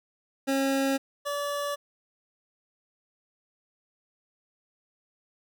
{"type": "tone pair in turn", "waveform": "25% pulse", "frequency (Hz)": [271.5, 575.3], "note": ["C#4", "D5"], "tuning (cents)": [-36, -36], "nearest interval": "octave + minor second", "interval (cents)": 1300, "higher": "second", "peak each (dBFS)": [-20, -25], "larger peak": "first", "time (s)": [[0.47, 0.98], [1.25, 1.76]], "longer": "neither", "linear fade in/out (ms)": 20, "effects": []}